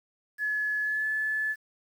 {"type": "tone with pitch glide", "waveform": "sine", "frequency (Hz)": [1705, 1729.8], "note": ["G#6", "A6"], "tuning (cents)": [45, -30], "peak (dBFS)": -26, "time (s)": [0.38, 1.56], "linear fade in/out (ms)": 50, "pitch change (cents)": 25, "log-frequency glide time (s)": [0.82, 1.06], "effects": ["9-bit"]}